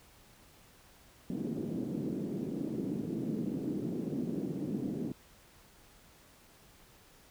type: band-pass noise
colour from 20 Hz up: white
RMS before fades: -36 dBFS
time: 1.3-5.12 s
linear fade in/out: 2 ms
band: 160 to 320 Hz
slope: 24 dB/octave
effects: pink hiss -60 dBFS RMS until 7.3 s